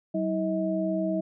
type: tone cluster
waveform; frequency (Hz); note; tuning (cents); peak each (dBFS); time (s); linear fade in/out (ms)
sine; 189.6 / 321.5 / 637; F#3 / E4 / D#5; +43 / -43 / +41; -29; 0.14-1.21; 10
effects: none